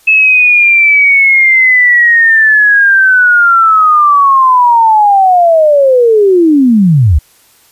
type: linear sweep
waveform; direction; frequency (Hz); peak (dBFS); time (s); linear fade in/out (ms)
sine; down; 2608 to 63.8; -3; 0.07-7.19; 10
effects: white hiss -46 dBFS RMS until 7.71 s + resampled to 32000 Hz